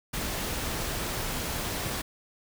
pink noise, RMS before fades -32 dBFS, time 0.13-2.02 s, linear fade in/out 10 ms, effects none

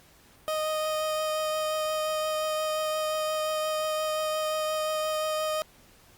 30% pulse tone with vibrato, 621 Hz, D#5, 3 cents flat, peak -24 dBFS, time 0.48-5.62 s, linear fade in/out 0 ms, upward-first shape triangle, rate 5.7 Hz, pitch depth 11 cents each way, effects pink hiss -57 dBFS RMS until 6.17 s + Opus 48 kbps

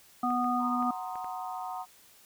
harmonic tone, 246.3 Hz, B3, 5 cents flat, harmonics 1 / 3 / 5, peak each -30 / -30 / -30 dBFS, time 0.23-0.91 s, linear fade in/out 5 ms
clicks, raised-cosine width 0.5 ms, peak -32 dBFS, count 5, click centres 0.305 / 0.444 / 0.825 / 1.156 / 1.245 s
sine chord, C half-diminished seventh, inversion second, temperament equal, 740 / 932.3 / 1046.5 / 1244.5 Hz, Gb5 / Bb5 / C6 / Eb6, 0 / 0 / 0 / 0 cents, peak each -37 / -40 / -43 / -43 dBFS, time 0.58-1.86 s, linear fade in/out 50 ms
effects white hiss -58 dBFS RMS until 2.25 s

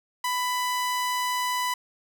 sawtooth tone, 995 Hz, B5, 13 cents sharp, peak -21 dBFS, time 0.24-1.74 s, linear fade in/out 5 ms, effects none

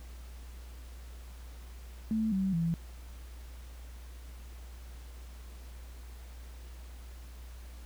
sine tone with pitch steps, 220 / 191.52 / 166.73 Hz, A3 / G3 / E3, 0 / -40 / +20 cents, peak -27 dBFS, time 2.11-2.74 s, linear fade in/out 0 ms, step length 210 ms, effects added 60 Hz sine -44 dBFS peak until 7.85 s + pink hiss -57 dBFS RMS until 7.85 s

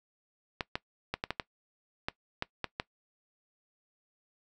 clicks, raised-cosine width 0.3 ms, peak -15 dBFS, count 10, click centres 0.608 / 0.755 / 1.14 / 1.239 / 1.306 / 1.398 / 2.085 / 2.424 / 2.643 / 2.799 s, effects noise-tail reverb RT60 0.1 s tail -20 dB re dry

